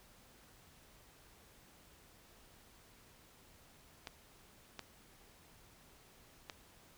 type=clicks; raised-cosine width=0.2 ms; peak=-26 dBFS; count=3; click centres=4.072 / 4.793 / 6.498 s; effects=pink hiss -63 dBFS RMS until 6.97 s